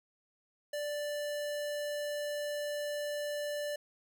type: tone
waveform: square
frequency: 587.3 Hz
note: D5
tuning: in tune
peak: -35 dBFS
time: 0.73-3.76 s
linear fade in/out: 5 ms
effects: none